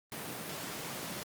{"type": "high-pass noise", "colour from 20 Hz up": "pink", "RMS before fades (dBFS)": -41, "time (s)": [0.12, 1.23], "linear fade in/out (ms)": 0, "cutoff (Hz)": 130, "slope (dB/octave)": 24, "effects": ["Opus 32 kbps"]}